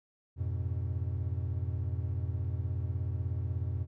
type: chord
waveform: triangle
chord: F diminished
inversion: none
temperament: equal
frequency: 87.31 / 103.83 / 123.47 Hz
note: F2 / Ab2 / Cb3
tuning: 0 / 0 / 0 cents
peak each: -31 / -36 / -35 dBFS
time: 0.36-3.87 s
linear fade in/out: 50 ms
effects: none